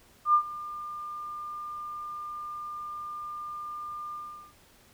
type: tone with ADSR envelope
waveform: sine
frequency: 1200 Hz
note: D6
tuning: 37 cents sharp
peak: -16 dBFS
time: 0.25-4.54 s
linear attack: 90 ms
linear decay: 83 ms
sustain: -19 dB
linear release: 400 ms
effects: pink hiss -59 dBFS RMS until 4.93 s